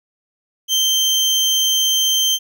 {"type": "tone", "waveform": "30% pulse", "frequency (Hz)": 3131, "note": "G7", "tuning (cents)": -3, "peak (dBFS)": -11, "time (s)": [0.68, 2.39], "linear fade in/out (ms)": 50, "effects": []}